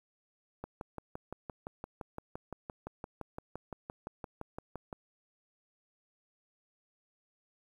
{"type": "click train", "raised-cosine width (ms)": 1, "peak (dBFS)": -26, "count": 26, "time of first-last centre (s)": [0.64, 4.928], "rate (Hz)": 5.83, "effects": ["10-bit"]}